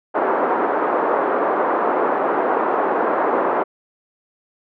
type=band-pass noise; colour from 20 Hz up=pink; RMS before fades=-19 dBFS; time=0.14-3.64 s; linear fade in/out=20 ms; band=340 to 1300 Hz; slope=24 dB/octave; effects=none